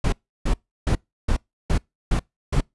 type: noise bursts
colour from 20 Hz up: brown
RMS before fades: -19 dBFS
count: 7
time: 0.04-2.608 s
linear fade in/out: 5 ms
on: 84 ms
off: 330 ms
effects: noise-tail reverb RT60 0.2 s tail -26 dB re dry + resampled to 24000 Hz